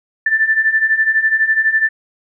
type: beating tone pair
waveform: sine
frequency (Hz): 1760 / 1772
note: A6 / A6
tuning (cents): 0 / +12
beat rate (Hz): 12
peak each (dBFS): -17 / -13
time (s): 0.26-1.89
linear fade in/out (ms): 5
effects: none